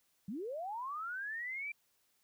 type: linear sweep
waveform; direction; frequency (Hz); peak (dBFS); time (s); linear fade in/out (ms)
sine; up; 172.8 to 2371; -38; 0.28-1.72; 5
effects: white hiss -75 dBFS RMS until 2.23 s